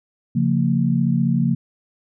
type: chord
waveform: sine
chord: Bb minor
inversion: first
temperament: equal with one note detuned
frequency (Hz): 138.59 / 174.61 / 228.8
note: Db3 / F3 / Bb3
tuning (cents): 0 / 0 / -32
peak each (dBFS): -20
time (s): 0.35-1.55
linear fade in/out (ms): 10
effects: none